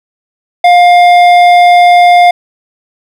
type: tone with hard clipping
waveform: sine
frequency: 706 Hz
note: F5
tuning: 19 cents sharp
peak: -3 dBFS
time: 0.64-2.31 s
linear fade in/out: 5 ms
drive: 10 dB
effects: none